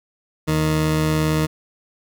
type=tone pair together; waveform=20% pulse; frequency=77.78 / 155.56 Hz; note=D#2 / D#3; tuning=0 / 0 cents; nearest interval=octave; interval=1200 cents; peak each=-21 / -14 dBFS; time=0.47-1.47 s; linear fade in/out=20 ms; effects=none